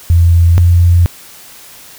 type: tone pair in turn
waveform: sine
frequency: 85 / 86.79 Hz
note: F2 / F2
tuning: -46 / -10 cents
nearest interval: unison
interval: 36 cents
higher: second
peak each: -4 dBFS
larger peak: neither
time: 0.1-0.58 / 0.58-1.06 s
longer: neither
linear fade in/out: 0 ms
effects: white hiss -36 dBFS RMS until 1.98 s